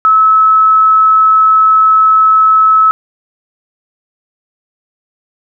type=tone; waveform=sine; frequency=1297 Hz; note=E6; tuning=28 cents flat; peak=-4 dBFS; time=0.05-2.91 s; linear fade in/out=0 ms; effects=none

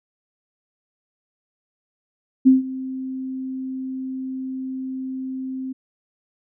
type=tone with ADSR envelope; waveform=sine; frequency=261.6 Hz; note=C4; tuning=in tune; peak=-7 dBFS; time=2.45-5.73 s; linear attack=22 ms; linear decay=150 ms; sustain=-19 dB; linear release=12 ms; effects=none

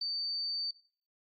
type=tone with amplitude modulation; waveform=sine; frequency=4584 Hz; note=D8; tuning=43 cents flat; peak=-31 dBFS; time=0.01-0.71 s; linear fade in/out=5 ms; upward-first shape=sine; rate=221 Hz; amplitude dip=25%; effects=noise-tail reverb RT60 0.5 s tail -18 dB re dry + AAC 32 kbps

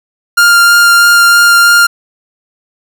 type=tone with vibrato; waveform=45% pulse; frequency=1400 Hz; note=F6; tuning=4 cents sharp; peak=-3 dBFS; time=0.37-1.87 s; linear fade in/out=10 ms; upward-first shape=sine; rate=3.1 Hz; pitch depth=8 cents each way; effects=none

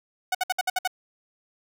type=tone bursts; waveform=sawtooth; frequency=740 Hz; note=F#5; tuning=in tune; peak=-18 dBFS; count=7; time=0.32-0.876 s; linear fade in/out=5 ms; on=28 ms; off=60 ms; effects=none

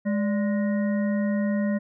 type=harmonic tone with a mistuned harmonic; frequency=207.7 Hz; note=G#3; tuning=in tune; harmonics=1 / 3 / 5 / 7 / 9; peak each=-22 / -31 / -44 / -45 / -38 dBFS; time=0.05-1.79 s; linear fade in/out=20 ms; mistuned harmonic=3; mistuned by=-110 cents; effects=none

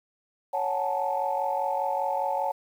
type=tone cluster; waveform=sine; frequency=556 / 741 / 848 / 893 Hz; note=C#5 / F#5 / G#5 / A5; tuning=+5 / +2 / +36 / +25 cents; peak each=-30 dBFS; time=0.53-2.52 s; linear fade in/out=10 ms; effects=tanh soft clip ceiling -15 dBFS + 9-bit

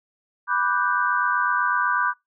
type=chord; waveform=sine; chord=G major seventh; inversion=first; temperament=equal; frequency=987.8 / 1174.7 / 1480 / 1568 Hz; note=B5 / D6 / F#6 / G6; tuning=0 / 0 / 0 / 0 cents; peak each=-25 / -24 / -25 / -25 dBFS; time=0.47-2.14 s; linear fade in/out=50 ms; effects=noise-tail reverb RT60 0.2 s tail -25 dB re dry

